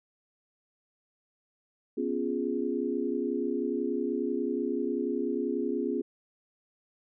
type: chord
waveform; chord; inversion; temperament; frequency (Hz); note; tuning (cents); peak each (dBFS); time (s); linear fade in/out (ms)
sine; C# dominant seventh; third; equal; 246.9 / 277.2 / 349.2 / 415.3; B3 / C#4 / E#4 / G#4; 0 / 0 / 0 / 0; -33; 1.97-6.02; 10
effects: none